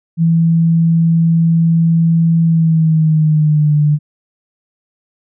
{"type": "tone with pitch glide", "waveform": "sine", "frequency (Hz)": [165.3, 148.98], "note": ["E3", "D3"], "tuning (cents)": [5, 25], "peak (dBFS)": -8, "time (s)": [0.17, 3.99], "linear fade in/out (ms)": 50, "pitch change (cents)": -180, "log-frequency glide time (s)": [2.43, 3.75], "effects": []}